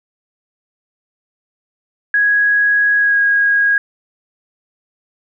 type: tone with pitch glide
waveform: sine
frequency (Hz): 1661 to 1641.9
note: G#6 to G#6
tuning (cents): 0 to -20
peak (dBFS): -10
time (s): 2.14-3.78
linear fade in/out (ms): 2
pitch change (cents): -20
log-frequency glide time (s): 2.97-3.18
effects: none